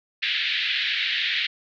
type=band-pass noise; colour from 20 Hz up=white; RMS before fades=-25 dBFS; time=0.22-1.47 s; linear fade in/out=10 ms; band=1700 to 3900 Hz; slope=48 dB/octave; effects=none